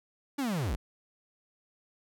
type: linear sweep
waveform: 45% pulse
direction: down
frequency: 293.7 to 37.35 Hz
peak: -29 dBFS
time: 0.38-0.76 s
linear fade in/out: 10 ms
effects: none